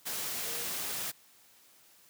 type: tone in noise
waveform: sine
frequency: 469.1 Hz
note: A#4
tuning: 11 cents sharp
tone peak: -46 dBFS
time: 0.45-0.65 s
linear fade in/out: 20 ms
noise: white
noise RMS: -36 dBFS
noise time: 0.05-1.12 s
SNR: -13 dB
effects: white hiss -61 dBFS RMS until 2.09 s + high-pass 100 Hz 12 dB/octave